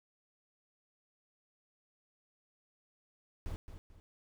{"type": "noise with echo", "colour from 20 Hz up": "brown", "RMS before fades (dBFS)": -39, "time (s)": [3.46, 3.56], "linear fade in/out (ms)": 0, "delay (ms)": 220, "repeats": 2, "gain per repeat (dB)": -9, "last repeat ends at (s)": 4, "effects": []}